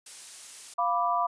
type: noise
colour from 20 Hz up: blue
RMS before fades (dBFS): -41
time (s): 0.06-0.74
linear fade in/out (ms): 5
type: chord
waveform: sine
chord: B diminished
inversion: second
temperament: equal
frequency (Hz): 698.5 / 987.8 / 1174.7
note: F5 / B5 / D6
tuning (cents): 0 / 0 / 0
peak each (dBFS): -28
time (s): 0.78-1.27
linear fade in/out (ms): 10
effects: resampled to 22050 Hz